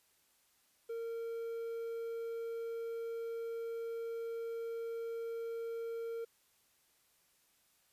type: tone with quantisation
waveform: triangle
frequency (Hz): 460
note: A#4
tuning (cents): -23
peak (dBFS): -36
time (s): 0.89-6.25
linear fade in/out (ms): 10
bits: 11
effects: white hiss -72 dBFS RMS until 7.92 s + resampled to 32000 Hz